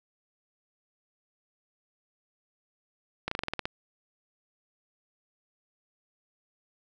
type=slowing click train; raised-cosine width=0.3 ms; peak=-14 dBFS; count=9; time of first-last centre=3.28-3.655 s; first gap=34 ms; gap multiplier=1.09; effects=none